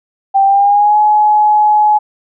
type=tone with pitch glide; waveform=sine; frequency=784 to 845.1 Hz; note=G5 to G#5; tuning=0 to +30 cents; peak=-6 dBFS; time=0.34-1.99 s; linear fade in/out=20 ms; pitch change=+130 cents; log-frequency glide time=0.45-0.98 s; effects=none